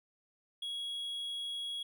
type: tone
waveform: triangle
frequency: 3324 Hz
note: G#7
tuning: 1 cent sharp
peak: -35 dBFS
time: 0.62-1.83 s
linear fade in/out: 5 ms
effects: none